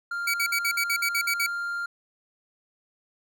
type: tone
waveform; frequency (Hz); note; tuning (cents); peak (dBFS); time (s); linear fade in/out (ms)
triangle; 1396.9; F6; 0; -26; 0.11-1.86; 5
type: tone bursts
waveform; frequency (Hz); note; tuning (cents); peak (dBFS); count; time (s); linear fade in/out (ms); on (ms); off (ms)
sawtooth; 2277; C#7; +46; -20; 10; 0.27-1.465; 5; 70; 55
effects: none